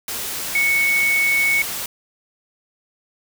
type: tone in noise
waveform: sine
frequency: 2217 Hz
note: C#7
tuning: in tune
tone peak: -15 dBFS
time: 0.55-1.62 s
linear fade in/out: 2 ms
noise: white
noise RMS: -27 dBFS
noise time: 0.08-1.86 s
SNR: +9 dB
effects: none